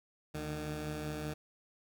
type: tone pair together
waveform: 15% pulse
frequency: 73.42 / 152.11 Hz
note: D2 / D#3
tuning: 0 / -39 cents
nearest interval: octave + minor second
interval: 1261 cents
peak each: -37 / -32 dBFS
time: 0.34-1.34 s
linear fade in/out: 10 ms
effects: none